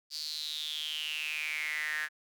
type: tone with high-pass filter sweep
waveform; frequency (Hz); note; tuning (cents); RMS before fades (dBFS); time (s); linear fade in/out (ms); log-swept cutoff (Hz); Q
sawtooth; 153; D#3; -29; -36; 0.1-2.09; 50; 4700 to 1700; 9.4
effects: none